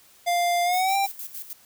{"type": "tone with pitch glide", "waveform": "square", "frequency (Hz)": [698.5, 788.6], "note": ["F5", "G5"], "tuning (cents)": [0, 10], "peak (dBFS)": -21, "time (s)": [0.26, 1.07], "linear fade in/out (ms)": 20, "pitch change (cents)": 210, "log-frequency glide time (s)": [0.64, 0.96]}
{"type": "noise with tremolo", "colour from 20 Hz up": "violet", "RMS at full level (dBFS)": -35, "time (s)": [0.73, 1.53], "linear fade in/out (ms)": 0, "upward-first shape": "square", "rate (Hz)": 6.5, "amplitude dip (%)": 70}
{"effects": ["white hiss -55 dBFS RMS until 1.65 s"]}